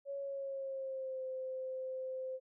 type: tone with pitch glide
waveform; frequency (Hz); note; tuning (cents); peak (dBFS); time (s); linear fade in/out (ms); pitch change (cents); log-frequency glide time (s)
sine; 557 to 519.7; C#5 to C5; +8 to -12; -38; 0.05-2.4; 50; -120; 0.18-1.23
effects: none